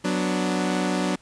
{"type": "chord", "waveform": "sawtooth", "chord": "B minor", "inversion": "second", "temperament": "equal", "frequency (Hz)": [185, 246.9, 293.7], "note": ["F#3", "B3", "D4"], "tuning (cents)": [0, 0, 0], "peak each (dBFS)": [-21, -25, -23], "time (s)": [0.04, 1.16], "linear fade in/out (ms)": 10, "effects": ["pink hiss -56 dBFS RMS until 1.21 s", "resampled to 22050 Hz"]}